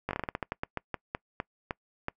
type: slowing click train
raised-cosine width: 0.5 ms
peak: -16 dBFS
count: 17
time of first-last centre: 0.09-2.084 s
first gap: 19 ms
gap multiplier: 1.22
effects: noise-tail reverb RT60 0.1 s tail -25 dB re dry